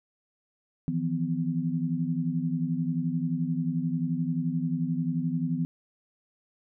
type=tone cluster; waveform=sine; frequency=159.5 / 170.9 / 251.8 Hz; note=D#3 / F3 / B3; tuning=+43 / -37 / +34 cents; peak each=-30 dBFS; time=0.88-5.65 s; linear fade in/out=0 ms; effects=none